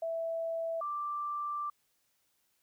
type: tone pair in turn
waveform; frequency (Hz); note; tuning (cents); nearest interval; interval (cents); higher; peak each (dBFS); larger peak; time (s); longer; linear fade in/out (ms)
sine; 659.3 / 1176.9; E5 / D6; 0 / +3; minor seventh; 1003; second; -32 / -33; first; 0.02-0.81 / 0.81-1.7; second; 5
effects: white hiss -75 dBFS RMS until 2.62 s